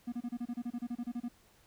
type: tone bursts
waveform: triangle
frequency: 240.3 Hz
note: B3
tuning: 47 cents flat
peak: -32 dBFS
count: 15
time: 0.07-1.286 s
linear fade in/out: 10 ms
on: 54 ms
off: 29 ms
effects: pink hiss -65 dBFS RMS until 1.66 s